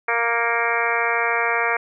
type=harmonic tone with a mistuned harmonic; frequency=233.1 Hz; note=A#3; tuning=in tune; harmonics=2 / 3 / 4 / 5 / 6 / 7 / 8 / 9 / 10; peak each=-27 / -27 / -27 / -27 / -27 / -27 / -27 / -27 / -27 dBFS; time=0.08-1.77 s; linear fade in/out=5 ms; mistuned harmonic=9; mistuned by=+40 cents; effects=none